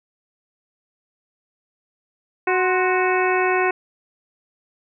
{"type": "harmonic tone with a mistuned harmonic", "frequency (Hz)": 370, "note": "F#4", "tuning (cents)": 0, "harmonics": [1, 2, 3, 4, 5, 6, 7], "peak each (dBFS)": [-20, -23, -25, -26, -27, -28, -28], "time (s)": [2.47, 3.71], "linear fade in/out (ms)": 5, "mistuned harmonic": 3, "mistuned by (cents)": -80, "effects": []}